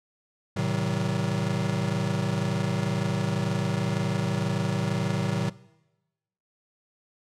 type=chord; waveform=square; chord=A diminished seventh; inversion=none; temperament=just; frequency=110 / 132 / 158.4 / 190.08 Hz; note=A2 / C3 / Eb3 / Gb3; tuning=0 / +16 / +31 / +47 cents; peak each=-31 dBFS; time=0.56-5.5 s; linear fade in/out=10 ms; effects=noise-tail reverb RT60 1.0 s tail -20 dB re dry + low-pass 8000 Hz 12 dB/octave